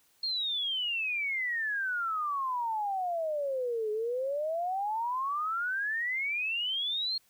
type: exponential two-way sweep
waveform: sine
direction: down then up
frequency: 4308 to 420 to 4308 Hz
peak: -29 dBFS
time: 0.23-7.18 s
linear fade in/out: 5 ms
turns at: 3.91 s
effects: white hiss -67 dBFS RMS until 7.29 s